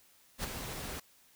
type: noise with ADSR envelope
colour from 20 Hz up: pink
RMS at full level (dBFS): -34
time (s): 0.38-1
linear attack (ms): 60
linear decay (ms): 11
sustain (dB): -7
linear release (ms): 7
effects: white hiss -64 dBFS RMS until 1.35 s